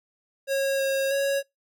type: tone with pitch steps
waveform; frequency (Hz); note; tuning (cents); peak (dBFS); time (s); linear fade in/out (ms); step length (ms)
square; 546 / 542 / 554; C#5 / C#5 / C#5; -26 / -39 / -1; -23; 0.47-1.43; 50; 320
effects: noise-tail reverb RT60 0.2 s tail -26 dB re dry